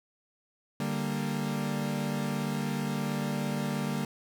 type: chord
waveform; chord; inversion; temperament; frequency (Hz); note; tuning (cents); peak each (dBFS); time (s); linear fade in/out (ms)
40% pulse; G minor; second; equal; 146.83 / 196 / 233.1; D3 / G3 / Bb3; 0 / 0 / 0; -33; 0.8-4.05; 2
effects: none